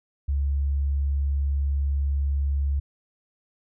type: tone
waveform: sine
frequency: 70 Hz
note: C#2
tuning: 18 cents sharp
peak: -21 dBFS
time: 0.28-2.8 s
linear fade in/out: 10 ms
effects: none